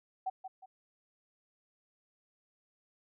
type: tone with echo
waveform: sine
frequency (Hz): 758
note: F#5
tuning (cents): +42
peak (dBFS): -31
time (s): 0.26-0.3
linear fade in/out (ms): 10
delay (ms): 180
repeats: 2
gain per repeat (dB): -9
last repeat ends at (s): 0.66
effects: none